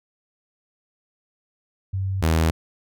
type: tone pair in turn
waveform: sine / sawtooth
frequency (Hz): 96 / 80.73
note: G2 / E2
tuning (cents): -36 / -36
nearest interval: minor third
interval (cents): 300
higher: first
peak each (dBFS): -22 / -13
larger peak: second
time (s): 1.93-2.22 / 2.22-2.51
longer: neither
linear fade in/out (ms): 10
effects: none